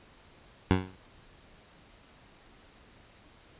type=tone with exponential decay; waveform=15% pulse; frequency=93 Hz; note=F#2; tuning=9 cents sharp; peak=-12 dBFS; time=0.71-0.96 s; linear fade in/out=0 ms; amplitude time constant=54 ms; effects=pink hiss -57 dBFS RMS until 3.59 s + resampled to 8000 Hz